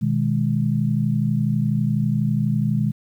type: chord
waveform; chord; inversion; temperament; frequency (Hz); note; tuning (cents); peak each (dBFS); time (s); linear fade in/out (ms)
sine; G# minor; first; equal; 123.47 / 155.56 / 207.7; B2 / D#3 / G#3; 0 / 0 / 0; -22; 0.01-2.92; 20
effects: 9-bit